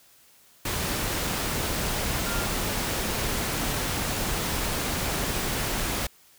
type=tone in noise; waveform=sine; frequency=1396.9 Hz; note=F6; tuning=in tune; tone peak=-34 dBFS; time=2.26-2.46 s; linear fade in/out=5 ms; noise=pink; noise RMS=-28 dBFS; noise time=0.65-6.07 s; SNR=-9 dB; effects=white hiss -57 dBFS RMS until 6.38 s